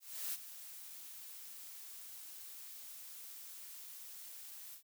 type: noise with ADSR envelope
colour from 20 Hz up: blue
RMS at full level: -39 dBFS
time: 0-4.83 s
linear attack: 330 ms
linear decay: 35 ms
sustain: -12 dB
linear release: 98 ms
effects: none